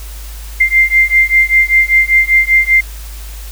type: beating tone pair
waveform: sine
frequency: 2093 / 2098.1 Hz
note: C7 / C7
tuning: 0 / +4 cents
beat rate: 5.1 Hz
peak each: -10 dBFS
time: 0.6-2.81 s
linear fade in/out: 10 ms
effects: added 52 Hz sine -25 dBFS peak until 3.51 s + white hiss -35 dBFS RMS until 3.51 s